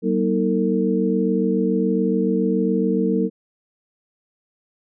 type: tone cluster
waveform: sine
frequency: 190.3 / 237.4 / 316 / 452.9 Hz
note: F#3 / A#3 / D#4 / A#4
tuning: +49 / +32 / +27 / -50 cents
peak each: -21 / -23 / -24 / -22 dBFS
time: 0.02-3.3 s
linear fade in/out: 50 ms
effects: none